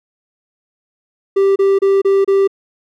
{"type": "tone bursts", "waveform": "triangle", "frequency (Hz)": 392, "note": "G4", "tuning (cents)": 0, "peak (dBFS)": -7, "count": 5, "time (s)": [1.36, 2.476], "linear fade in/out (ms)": 10, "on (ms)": 200, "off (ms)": 29, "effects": []}